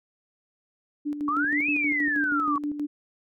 sine tone with tremolo, 293.7 Hz, D4, in tune, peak -25 dBFS, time 1.05-2.87 s, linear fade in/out 20 ms, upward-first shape square, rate 6.3 Hz, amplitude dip 55%
sine exponential two-way sweep, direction up then down, 1108.7 to 2637 to 1108.7 Hz, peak -23 dBFS, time 1.28-2.58 s, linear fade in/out 2 ms, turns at 1.7 s
effects none

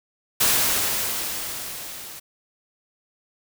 white noise with level ramp, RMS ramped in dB -18 to -39 dBFS, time 0.4-2.2 s, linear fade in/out 10 ms, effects none

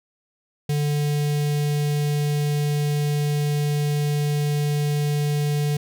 square tone with notch filter, 147 Hz, D3, 2 cents sharp, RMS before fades -22 dBFS, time 0.69-5.77 s, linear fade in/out 5 ms, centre 1200 Hz, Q 0.79, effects none

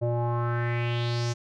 square tone with low-pass filter sweep, 119 Hz, A#2, 36 cents sharp, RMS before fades -27 dBFS, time 0.01-1.34 s, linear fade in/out 20 ms, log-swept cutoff 560 to 6400 Hz, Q 3.6, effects none

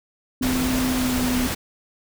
sine tone with pitch glide, 255.4 to 250.9 Hz, C4 to B3, -42 to +28 cents, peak -21 dBFS, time 0.41-1.47 s, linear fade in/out 2 ms, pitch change -30 cents, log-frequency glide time 0.91-1.21 s
pink noise, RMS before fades -26 dBFS, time 0.42-1.55 s, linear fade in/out 10 ms
effects none

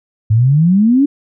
sine exponential sweep, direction up, 104.1 to 293.7 Hz, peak -7 dBFS, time 0.3-1.06 s, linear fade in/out 10 ms, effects none

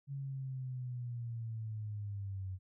sine linear sweep, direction down, 139.9 to 92.5 Hz, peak -38 dBFS, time 0.07-2.59 s, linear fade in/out 50 ms, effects none

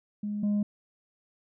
sine tone pair in turn, 207.6 / 206.4 Hz, G#3 / G#3, 0 / -10 cents, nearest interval unison, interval 10 cents, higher first, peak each -29 / -21 dBFS, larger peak second, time 0.23-0.43 / 0.43-0.63 s, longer neither, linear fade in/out 5 ms, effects tanh soft clip ceiling -23 dBFS

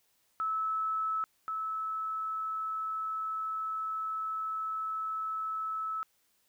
sine tone pair in turn, 1303 / 1303 Hz, E6 / E6, -20 / -20 cents, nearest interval unison, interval 0 cents, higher neither, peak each -29 / -32 dBFS, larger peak first, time 0.4-1.24 / 1.48-6.03 s, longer second, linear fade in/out 0 ms, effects white hiss -72 dBFS RMS until 6.48 s

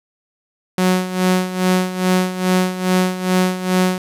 sawtooth tone with tremolo, 184 Hz, F#3, 9 cents flat, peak -8 dBFS, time 0.78-3.98 s, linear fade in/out 2 ms, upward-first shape sine, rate 2.4 Hz, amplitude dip 75%, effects resampled to 32000 Hz + 8-bit

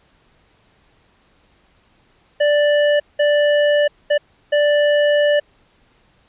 square tone bursts at uneven times, 587.3 Hz, D5, in tune, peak -13 dBFS, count 4, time 2.4-3 / 3.19-3.88 / 4.1-4.18 / 4.52-5.4 s, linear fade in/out 10 ms, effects pink hiss -57 dBFS RMS until 6.28 s + resampled to 8000 Hz

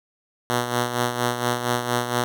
5% pulse tone with tremolo, 121.5 Hz, B2, 28 cents flat, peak -8 dBFS, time 0.5-2.24 s, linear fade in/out 0 ms, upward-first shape sine, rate 4.3 Hz, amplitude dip 60%, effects none

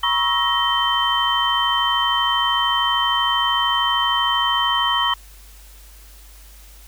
sine tone cluster, 962 / 1095 / 1306 / 1875 / 3094 Hz, B5 / C#6 / E6 / A#6 / G7, -46 / -22 / -17 / +10 / -23 cents, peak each -23 / -22 / -27 / -26 / -20 dBFS, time 0.03-5.14 s, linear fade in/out 5 ms, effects added 50 Hz sine -42 dBFS peak until 6.87 s + white hiss -48 dBFS RMS until 6.87 s

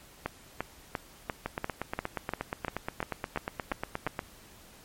two click trains, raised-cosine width 0.5 ms, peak -16 / -15 dBFS, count 24 / 12, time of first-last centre 1.46-4.192 / 0.26-4.066 s, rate 8.42 / 2.89 Hz, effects pink hiss -54 dBFS RMS until 4.84 s + MP3 64 kbps

